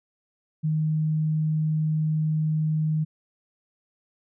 sine tone, 155.56 Hz, D#3, in tune, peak -21 dBFS, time 0.63-3.05 s, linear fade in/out 20 ms, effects none

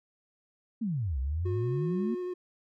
sine exponential two-way sweep, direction down then up, 241.2 to 62.6 to 241.2 Hz, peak -28 dBFS, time 0.81-2.15 s, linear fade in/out 10 ms, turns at 1.19 s
triangle tone with vibrato, 361.1 Hz, F#4, 42 cents flat, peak -30 dBFS, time 1.45-2.34 s, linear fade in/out 10 ms, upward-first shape square, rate 11 Hz, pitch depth 11 cents each way
effects none

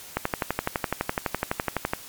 click train, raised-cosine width 0.5 ms, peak -8 dBFS, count 22, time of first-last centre 0.17-1.935 s, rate 11.9 Hz, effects white hiss -43 dBFS RMS until 2.08 s + MP3 96 kbps

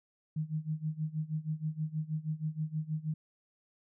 sine tone with tremolo, 155.56 Hz, D#3, in tune, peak -29 dBFS, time 0.36-3.14 s, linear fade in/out 5 ms, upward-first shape sine, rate 6.3 Hz, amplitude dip 90%, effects none

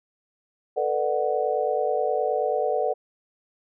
sine chord, B minor seventh, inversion third, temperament just, 444.5 / 493.9 / 592.7 / 740.8 Hz, A4 / B4 / D5 / F#5, +18 / 0 / +16 / +2 cents, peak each -27 dBFS, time 0.76-2.94 s, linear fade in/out 20 ms, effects none

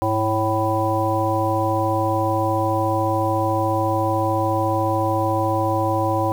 harmonic tone with a mistuned harmonic, 110 Hz, A2, in tune, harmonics 1 / 3 / 5 / 7 / 9, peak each -24 / -24 / -24 / -24 / -24 dBFS, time 0.02-6.32 s, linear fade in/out 0 ms, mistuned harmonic 1, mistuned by -99 cents, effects 7-bit

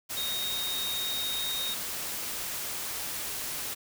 sine tone in noise, 3729 Hz, A#7, in tune, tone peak -31 dBFS, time 0.16-1.75 s, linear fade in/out 20 ms, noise white, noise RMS -35 dBFS, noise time 0.09-3.75 s, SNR +1 dB, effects none

